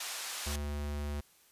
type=band-pass noise; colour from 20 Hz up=white; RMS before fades=-40 dBFS; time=0-0.56 s; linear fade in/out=5 ms; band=700 to 8500 Hz; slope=12 dB/octave
type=tone; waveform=square; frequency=73 Hz; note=D2; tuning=10 cents flat; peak=-35 dBFS; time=0.46-1.21 s; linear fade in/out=10 ms
effects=white hiss -64 dBFS RMS until 1.51 s + resampled to 32000 Hz